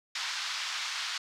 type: band-pass noise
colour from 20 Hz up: white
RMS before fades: -35 dBFS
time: 0.15-1.18 s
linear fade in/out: 5 ms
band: 1000 to 5300 Hz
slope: 24 dB/octave
effects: none